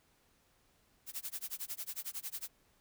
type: noise with tremolo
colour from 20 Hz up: blue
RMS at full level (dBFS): -39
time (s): 1.06-2.49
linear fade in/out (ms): 50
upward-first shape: sine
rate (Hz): 11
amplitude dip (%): 100
effects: pink hiss -71 dBFS RMS until 2.8 s